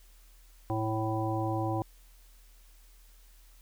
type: harmonic tone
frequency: 110 Hz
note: A2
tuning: in tune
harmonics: 1 / 3 / 5 / 7 / 9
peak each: -32 / -33 / -38 / -35 / -39 dBFS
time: 0.7-1.82 s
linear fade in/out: 0 ms
effects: added 40 Hz sine -54 dBFS peak until 3.61 s + white hiss -63 dBFS RMS until 3.61 s